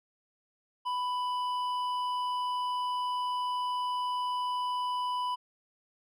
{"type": "tone with hard clipping", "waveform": "triangle", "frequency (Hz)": 993, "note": "B5", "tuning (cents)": 9, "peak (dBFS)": -31, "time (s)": [0.85, 5.36], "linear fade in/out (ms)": 20, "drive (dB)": 11, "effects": []}